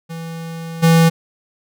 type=tone with level steps; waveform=square; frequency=164.81 Hz; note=E3; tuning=in tune; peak=-27 / -9 dBFS; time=0.09-1.1 s; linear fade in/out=20 ms; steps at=0.82 s; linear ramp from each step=20 ms; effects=none